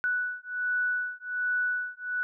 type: beating tone pair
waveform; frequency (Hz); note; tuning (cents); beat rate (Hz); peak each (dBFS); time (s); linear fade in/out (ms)
sine; 1480 / 1481.3; F#6 / F#6; 0 / +2; 1.3; -30; 0.04-2.23; 0
effects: none